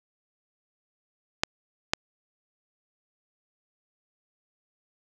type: clicks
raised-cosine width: 0.2 ms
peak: -4 dBFS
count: 2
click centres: 1.435 / 1.935 s
effects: none